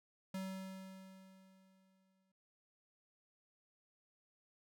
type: tone with exponential decay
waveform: square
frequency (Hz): 190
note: F#3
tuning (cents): +46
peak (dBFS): -40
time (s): 0.34-2.32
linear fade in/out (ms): 5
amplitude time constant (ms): 430
effects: none